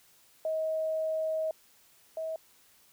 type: tone pair in turn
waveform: sine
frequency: 634 / 641.4 Hz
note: D#5 / E5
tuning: +32 / -48 cents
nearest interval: unison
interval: 20 cents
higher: second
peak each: -28 / -32 dBFS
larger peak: first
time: 0.45-1.51 / 2.17-2.36 s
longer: first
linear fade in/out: 2 ms
effects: white hiss -62 dBFS RMS until 2.92 s